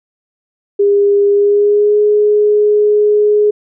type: tone with pitch glide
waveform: sine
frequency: 404.5 to 418.5 Hz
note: G#4 to G#4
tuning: -46 to +13 cents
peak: -7 dBFS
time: 0.79-3.51 s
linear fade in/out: 10 ms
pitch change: +59 cents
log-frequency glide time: 1.29-1.99 s
effects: none